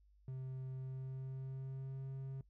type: tone with pitch glide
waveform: triangle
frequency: 130.81 to 134.18 Hz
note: C3 to C3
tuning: 0 to +44 cents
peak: -40 dBFS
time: 0.28-2.41 s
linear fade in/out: 2 ms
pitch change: +44 cents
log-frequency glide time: 0.73-2.06 s
effects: noise-tail reverb RT60 0.1 s tail -21 dB re dry + added 50 Hz sine -65 dBFS peak until 2.49 s